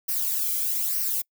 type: noise with flanger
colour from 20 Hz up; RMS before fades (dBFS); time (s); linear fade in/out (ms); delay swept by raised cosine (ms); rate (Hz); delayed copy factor
violet; -26; 0.08-1.22; 10; 0.27 to 1.13; 1.1; -0.6
effects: noise-tail reverb RT60 0.1 s tail -26 dB re dry